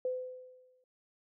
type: tone with exponential decay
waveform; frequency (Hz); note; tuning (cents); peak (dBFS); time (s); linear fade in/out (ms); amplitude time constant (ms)
sine; 508; B4; +49; -29; 0.05-0.84; 2; 170
effects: none